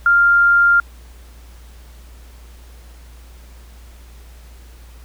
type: tone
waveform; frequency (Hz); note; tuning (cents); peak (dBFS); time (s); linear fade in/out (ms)
sine; 1396.9; F6; 0; -9; 0.06-0.8; 2
effects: added 59 Hz sine -38 dBFS peak until 5.04 s + pink hiss -49 dBFS RMS until 5.04 s